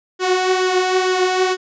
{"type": "tone with flanger", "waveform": "sawtooth", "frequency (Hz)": 370, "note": "F#4", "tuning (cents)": 0, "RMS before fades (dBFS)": -17, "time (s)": [0.19, 1.57], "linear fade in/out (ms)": 50, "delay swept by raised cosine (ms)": [0.59, 3.99], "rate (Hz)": 2.2, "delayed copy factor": 0.5, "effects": ["resampled to 16000 Hz"]}